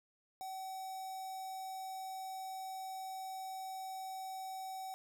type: tone with notch filter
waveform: square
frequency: 761 Hz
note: F#5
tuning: 48 cents sharp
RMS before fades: -44 dBFS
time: 0.41-4.94 s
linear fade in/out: 0 ms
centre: 2600 Hz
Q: 0.94
effects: none